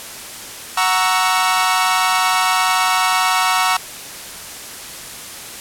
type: chord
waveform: sawtooth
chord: F# dominant seventh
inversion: none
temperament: equal with one note detuned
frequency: 740 / 932.3 / 1114.5 / 1318.5 Hz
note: F#5 / A#5 / C#6 / E6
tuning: 0 / 0 / +9 / 0 cents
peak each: -16 dBFS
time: 0.77-3.77 s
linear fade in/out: 5 ms
effects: white hiss -32 dBFS RMS until 5.6 s + low-pass 12000 Hz 12 dB/octave